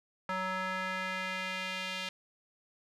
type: tone with band-pass filter sweep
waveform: square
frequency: 186.7 Hz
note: F#3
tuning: 16 cents sharp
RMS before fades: -36 dBFS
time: 0.29-2.09 s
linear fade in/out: 2 ms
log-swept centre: 1300 to 3100 Hz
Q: 1.7
effects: none